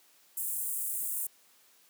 pink high-pass noise, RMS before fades -34 dBFS, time 0.37-1.27 s, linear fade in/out 5 ms, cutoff 8200 Hz, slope 48 dB/octave, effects white hiss -63 dBFS RMS until 1.89 s + high-pass 200 Hz 12 dB/octave

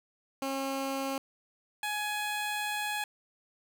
15% pulse tone pair in turn, 270.8 / 838.2 Hz, C#4 / G#5, -40 / +16 cents, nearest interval octave + minor sixth, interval 1956 cents, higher second, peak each -25 dBFS, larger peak neither, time 0.42-1.18 / 1.83-3.04 s, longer second, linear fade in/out 2 ms, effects none

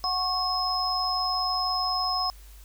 sine tone cluster, 737 / 1093 / 5140 Hz, F#5 / C#6 / E8, -7 / -25 / -45 cents, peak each -30 / -29 / -27 dBFS, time 0.04-2.3 s, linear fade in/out 0 ms, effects added 50 Hz sine -45 dBFS peak until 2.64 s + white hiss -55 dBFS RMS until 2.64 s

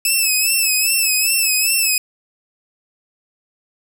10% pulse tone with vibrato, 2604 Hz, E7, 22 cents flat, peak -6 dBFS, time 0.05-1.98 s, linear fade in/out 2 ms, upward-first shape sine, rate 2.5 Hz, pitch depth 68 cents each way, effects none

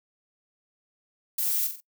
violet noise with echo, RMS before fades -27 dBFS, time 1.38-1.67 s, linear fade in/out 5 ms, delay 45 ms, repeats 3, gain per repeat -7 dB, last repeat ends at 1.805 s, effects noise-tail reverb RT60 0.1 s tail -22 dB re dry

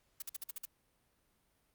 blue noise bursts, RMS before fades -41 dBFS, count 7, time 0.2-0.654 s, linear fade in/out 5 ms, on 22 ms, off 50 ms, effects pink hiss -75 dBFS RMS until 1.74 s + Opus 48 kbps

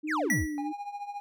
sine tone with vibrato, 300.7 Hz, D4, 41 cents sharp, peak -31 dBFS, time 0.03-0.73 s, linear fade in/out 20 ms, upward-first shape triangle, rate 3.1 Hz, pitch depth 75 cents each way
triangle exponential sweep, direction down, 2726 to 49.7 Hz, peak -25 dBFS, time 0.07-0.47 s, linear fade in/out 50 ms
square tone with exponential decay, 1946 Hz, B6, 26 cents flat, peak -23 dBFS, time 0.3-0.67 s, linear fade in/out 1 ms, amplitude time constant 80 ms
triangle tone with tremolo, 815 Hz, G#5, 33 cents flat, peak -30 dBFS, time 0.58-1.2 s, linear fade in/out 0 ms, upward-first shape triangle, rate 14 Hz, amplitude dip 80%
effects none

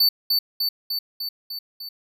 square tone with echo, 4500 Hz, C#8, 25 cents sharp, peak -15 dBFS, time 0-0.09 s, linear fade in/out 5 ms, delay 300 ms, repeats 6, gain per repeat -3 dB, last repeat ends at 1.89 s, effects none

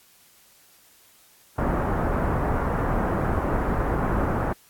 pink low-pass noise, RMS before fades -24 dBFS, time 1.58-4.53 s, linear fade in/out 5 ms, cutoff 1400 Hz, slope 24 dB/octave, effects white hiss -56 dBFS RMS until 4.69 s + AAC 64 kbps

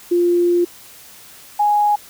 sine tone pair in turn, 349.2 / 830.5 Hz, F4 / G#5, 0 / 0 cents, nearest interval octave + minor third, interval 1500 cents, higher second, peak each -12 dBFS, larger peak neither, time 0.11-0.65 / 1.59-1.96 s, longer first, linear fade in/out 10 ms, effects white hiss -42 dBFS RMS until 2.09 s

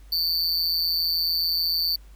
square tone with amplitude modulation, 4536 Hz, C#8, 39 cents sharp, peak -18 dBFS, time 0.12-1.96 s, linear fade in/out 5 ms, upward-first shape sine, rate 167 Hz, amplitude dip 95%, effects added 50 Hz sine -44 dBFS peak until 2.15 s + pink hiss -59 dBFS RMS until 2.15 s

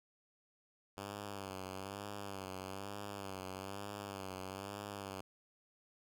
5% pulse tone with vibrato, 98 Hz, G2, in tune, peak -32 dBFS, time 0.97-5.21 s, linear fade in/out 5 ms, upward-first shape sine, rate 1.1 Hz, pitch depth 72 cents each way, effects none

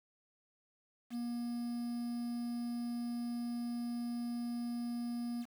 triangle tone with quantisation, 238.5 Hz, A#3, 40 cents sharp, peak -34 dBFS, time 1.1-5.46 s, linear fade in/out 50 ms, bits 9, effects none

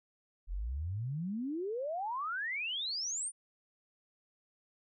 sine exponential sweep, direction up, 40.22 to 9480 Hz, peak -34 dBFS, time 0.47-3.32 s, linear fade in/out 50 ms, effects none

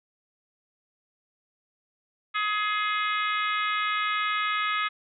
harmonic tone, 420.8 Hz, G#4, 23 cents sharp, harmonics 3 / 4 / 5 / 6 / 7 / 8 / 9, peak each -27 / -33 / -31 / -35 / -40 / -36 / -41 dBFS, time 2.34-4.89 s, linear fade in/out 20 ms, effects none

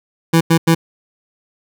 25% pulse tone bursts, 164.81 Hz, E3, in tune, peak -5 dBFS, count 3, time 0.33-0.749 s, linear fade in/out 10 ms, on 79 ms, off 91 ms, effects none

